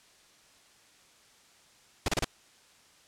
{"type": "noise bursts", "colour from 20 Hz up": "pink", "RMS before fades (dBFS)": -27, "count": 4, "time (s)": [2.06, 2.245], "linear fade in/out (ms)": 2, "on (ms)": 23, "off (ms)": 31, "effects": ["white hiss -60 dBFS RMS until 3.07 s", "low-pass 8000 Hz 12 dB/octave"]}